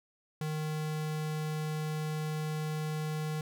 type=tone; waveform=square; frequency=154.4 Hz; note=D#3; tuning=13 cents flat; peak=-33 dBFS; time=0.41-3.41 s; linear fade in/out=2 ms; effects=none